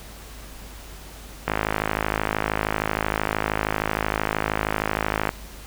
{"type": "click train", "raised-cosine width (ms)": 0.5, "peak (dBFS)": -6, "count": 203, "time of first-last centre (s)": [1.48, 5.291], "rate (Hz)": 53, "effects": ["added 51 Hz sine -41 dBFS peak until 5.66 s", "pink hiss -43 dBFS RMS until 5.66 s"]}